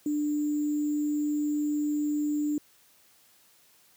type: tone with sample-and-hold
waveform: sine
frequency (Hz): 296.6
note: D4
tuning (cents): +17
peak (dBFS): -25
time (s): 0.06-2.58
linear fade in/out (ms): 2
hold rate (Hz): 7350
effects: white hiss -61 dBFS RMS until 3.96 s + high-pass 80 Hz 12 dB/octave